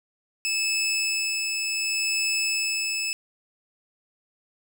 20% pulse tone with tremolo, 2611 Hz, E7, 17 cents flat, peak -18 dBFS, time 0.45-3.13 s, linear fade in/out 0 ms, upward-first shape sine, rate 0.68 Hz, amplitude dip 30%, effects none

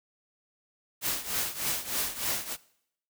white noise with tremolo, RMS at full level -28 dBFS, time 1.01-2.57 s, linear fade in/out 50 ms, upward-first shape triangle, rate 3.3 Hz, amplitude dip 85%, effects noise-tail reverb RT60 0.7 s tail -20 dB re dry

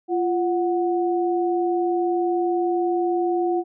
sine tone pair together, 346.7 / 736.1 Hz, F4 / F#5, -13 / -9 cents, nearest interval octave + minor second, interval 1304 cents, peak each -20 / -25 dBFS, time 0.08-3.64 s, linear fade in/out 50 ms, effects none

